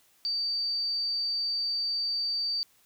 sine tone, 4622 Hz, D8, 28 cents flat, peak -27 dBFS, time 0.25-2.63 s, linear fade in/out 0 ms, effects white hiss -64 dBFS RMS until 2.85 s

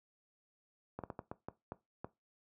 slowing click train, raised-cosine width 1 ms, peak -27 dBFS, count 8, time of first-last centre 0.99-2.045 s, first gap 47 ms, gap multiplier 1.38, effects noise-tail reverb RT60 0.2 s tail -17 dB re dry + high-pass 80 Hz 12 dB/octave

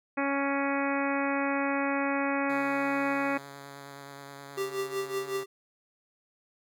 harmonic tone, 278.1 Hz, C#4, 6 cents sharp, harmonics 1 / 2 / 3 / 4 / 5 / 6 / 7 / 8 / 9, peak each -30 / -33 / -35 / -36 / -37 / -38 / -38 / -39 / -40 dBFS, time 0.17-3.38 s, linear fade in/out 10 ms
5% pulse tone with vibrato, 140 Hz, C#3, 18 cents sharp, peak -32 dBFS, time 2.49-5.44 s, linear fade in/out 10 ms, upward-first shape sine, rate 9.5 Hz, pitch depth 15 cents each way
square tone with tremolo, 392 Hz, G4, in tune, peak -28 dBFS, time 4.57-5.46 s, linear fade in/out 10 ms, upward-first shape triangle, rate 5.4 Hz, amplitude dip 85%
effects none

